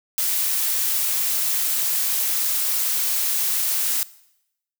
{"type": "noise", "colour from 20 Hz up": "blue", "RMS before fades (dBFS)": -22, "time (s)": [0.18, 4.03], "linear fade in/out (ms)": 0, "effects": ["noise-tail reverb RT60 0.8 s tail -19 dB re dry"]}